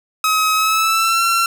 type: tone with pitch glide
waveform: sawtooth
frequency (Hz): 1274 to 1357.6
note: D#6 to F6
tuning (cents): +41 to -49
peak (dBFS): -10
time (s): 0.24-1.46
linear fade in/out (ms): 2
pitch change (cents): +110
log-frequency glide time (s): 0.54-1.23
effects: none